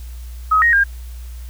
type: tone with pitch steps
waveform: sine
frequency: 1270 / 1873 / 1609 Hz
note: D#6 / A#6 / G6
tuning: +35 / +8 / +45 cents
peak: -10 dBFS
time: 0.51-0.84 s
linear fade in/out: 10 ms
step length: 110 ms
effects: added 60 Hz sine -29 dBFS peak until 1.49 s + white hiss -47 dBFS RMS until 1.49 s